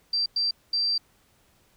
sine tone bursts at uneven times, 4699 Hz, D8, in tune, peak -22 dBFS, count 3, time 0.13-0.26 / 0.36-0.51 / 0.73-0.98 s, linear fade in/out 5 ms, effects pink hiss -63 dBFS RMS until 1.76 s

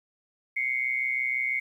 sine tone pair together, 2093 / 2219 Hz, C7 / C#7, 0 / +1 cents, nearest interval minor second, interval 101 cents, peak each -28 dBFS, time 0.56-1.6 s, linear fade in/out 10 ms, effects 10-bit

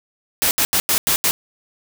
white noise bursts at uneven times, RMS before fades -17 dBFS, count 6, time 0.42-0.51 / 0.58-0.65 / 0.73-0.8 / 0.89-0.98 / 1.07-1.16 / 1.24-1.31 s, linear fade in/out 0 ms, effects none

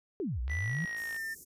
sine exponential two-way sweep, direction down then up, 440 to 56.9 to 177.7 Hz, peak -31 dBFS, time 0.2-0.85 s, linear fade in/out 0 ms, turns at 0.41 s
click train, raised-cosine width 0.3 ms, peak -32 dBFS, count 39, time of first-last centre 0.48-1.163 s, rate 55.6 Hz
triangle tone with pitch glide, 1973 to 1798.8 Hz, B6 to A6, -2 to +38 cents, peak -33 dBFS, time 0.49-1.35 s, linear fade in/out 20 ms, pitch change -160 cents, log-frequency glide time 0.61-1.22 s
white band-stop noise, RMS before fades -49 dBFS, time 0.96-1.45 s, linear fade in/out 20 ms, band 450 to 5800 Hz, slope 48 dB/octave
effects resampled to 32000 Hz

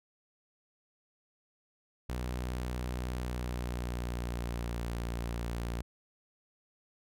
sawtooth tone with pitch glide, 61.74 to 58.48 Hz, B1 to A#1, 0 to +6 cents, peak -30 dBFS, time 2.09-5.82 s, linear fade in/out 5 ms, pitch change -94 cents, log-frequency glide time 3.16-4.86 s, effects none

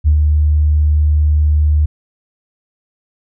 sine tone with ADSR envelope, 75.4 Hz, D2, 46 cents sharp, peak -5 dBFS, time 0.04-1.86 s, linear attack 35 ms, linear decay 84 ms, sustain -3 dB, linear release 9 ms, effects tanh soft clip ceiling -2 dBFS

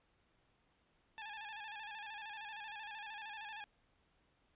15% pulse tone with vibrato, 854 Hz, G#5, 48 cents sharp, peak -39 dBFS, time 1.18-3.64 s, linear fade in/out 0 ms, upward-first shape square, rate 13 Hz, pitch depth 60 cents each way, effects pink hiss -75 dBFS RMS until 4.55 s + resampled to 8000 Hz

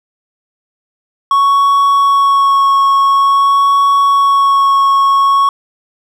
triangle tone with vibrato, 1108.7 Hz, C#6, in tune, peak -5 dBFS, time 1.31-5.49 s, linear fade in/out 2 ms, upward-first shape sine, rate 0.48 Hz, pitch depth 12 cents each way, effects none

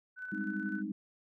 sine tone with tremolo, 1500 Hz, F#6, 23 cents sharp, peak -38 dBFS, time 0.16-0.83 s, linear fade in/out 50 ms, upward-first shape square, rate 16 Hz, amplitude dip 35%
sine chord, Ab major seventh, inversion third, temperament equal, 196 / 207.7 / 261.6 / 311.1 Hz, G3 / Ab3 / C4 / Eb4, 0 / 0 / 0 / 0 cents, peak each -40 / -38 / -43 / -39 dBFS, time 0.32-0.92 s, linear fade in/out 5 ms
effects none

